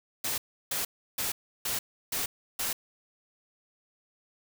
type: noise bursts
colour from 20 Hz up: white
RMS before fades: -31 dBFS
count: 6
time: 0.24-2.73 s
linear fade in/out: 5 ms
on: 140 ms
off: 330 ms
effects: none